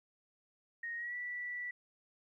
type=tone with pitch glide; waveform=sine; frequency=1864.7 to 1959.7 Hz; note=A#6 to B6; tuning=0 to -14 cents; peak=-38 dBFS; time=0.83-1.71 s; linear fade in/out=5 ms; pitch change=+86 cents; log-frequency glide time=0.96-1.15 s; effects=13-bit